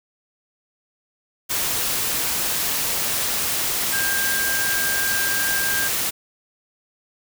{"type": "tone in noise", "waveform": "sine", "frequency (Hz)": 1597, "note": "G6", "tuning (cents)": 32, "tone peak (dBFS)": -23, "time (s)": [3.92, 5.89], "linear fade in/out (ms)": 20, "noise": "white", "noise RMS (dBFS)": -23, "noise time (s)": [1.49, 6.11], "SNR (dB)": -3, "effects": []}